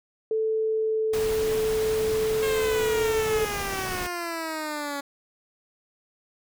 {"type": "tone with pitch glide", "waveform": "sine", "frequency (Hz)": [440, 437.2], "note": ["A4", "A4"], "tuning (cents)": [0, -11], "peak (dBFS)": -22, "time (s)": [0.31, 3.45], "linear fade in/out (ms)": 2, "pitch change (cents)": -11, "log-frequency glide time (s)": [0.44, 1.48]}
{"type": "noise", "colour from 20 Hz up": "pink", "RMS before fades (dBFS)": -34, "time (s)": [1.13, 4.07], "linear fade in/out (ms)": 5}
{"type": "exponential sweep", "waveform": "10% pulse", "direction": "down", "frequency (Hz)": [542, 280], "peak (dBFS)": -21, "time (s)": [2.42, 5.01], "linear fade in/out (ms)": 10}
{"effects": []}